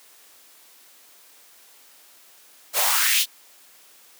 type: noise with high-pass filter sweep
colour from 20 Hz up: white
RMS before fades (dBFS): -20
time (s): 2.73-3.26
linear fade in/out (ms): 50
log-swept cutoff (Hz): 490 to 3600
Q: 3
effects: white hiss -52 dBFS RMS until 4.19 s + high-pass 300 Hz 12 dB/octave